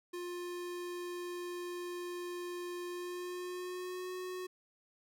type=tone with pitch glide; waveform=square; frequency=353.2 to 366.7 Hz; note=F4 to F#4; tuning=+20 to -15 cents; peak=-40 dBFS; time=0.13-4.47 s; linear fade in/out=10 ms; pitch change=+65 cents; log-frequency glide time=2.88-4.12 s; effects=none